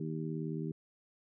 harmonic tone, 79 Hz, D#2, 27 cents sharp, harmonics 2 / 3 / 4 / 5, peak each -37 / -42 / -42 / -43 dBFS, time 0-0.72 s, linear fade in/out 5 ms, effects none

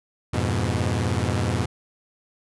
sawtooth chord, F diminished, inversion none, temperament equal with one note detuned, 87.31 / 103.83 / 122.62 Hz, F2 / Ab2 / Cb3, 0 / 0 / -12 cents, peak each -22 dBFS, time 0.33-1.66 s, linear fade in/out 10 ms, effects resampled to 24000 Hz

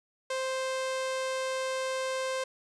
sawtooth tone, 523.3 Hz, C5, in tune, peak -26 dBFS, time 0.3-2.44 s, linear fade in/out 5 ms, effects resampled to 22050 Hz

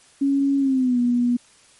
sine tone with pitch glide, 277.2 to 242.7 Hz, C#4 to B3, 0 to -30 cents, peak -16 dBFS, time 0.21-1.37 s, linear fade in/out 10 ms, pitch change -230 cents, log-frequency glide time 0.59-0.99 s, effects white hiss -53 dBFS RMS until 1.79 s + MP3 48 kbps

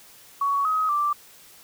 sine tone with pitch steps, 1121 / 1266 / 1174 Hz, C#6 / D#6 / D6, +19 / +30 / -1 cents, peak -20 dBFS, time 0.41-1.13 s, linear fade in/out 5 ms, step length 240 ms, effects white hiss -50 dBFS RMS until 1.63 s

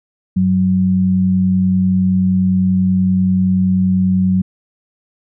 sine tone pair together, 95.8 / 186.15 Hz, G2 / F#3, -39 / +11 cents, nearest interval octave, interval 1150 cents, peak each -20 / -11 dBFS, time 0.36-4.42 s, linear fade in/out 10 ms, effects none

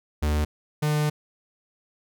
45% pulse tone pair in turn, 75.1 / 150.2 Hz, D2 / D3, +39 / +39 cents, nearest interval octave, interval 1200 cents, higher second, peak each -21 dBFS, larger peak neither, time 0.22-0.45 / 0.82-1.1 s, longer second, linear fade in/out 10 ms, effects none

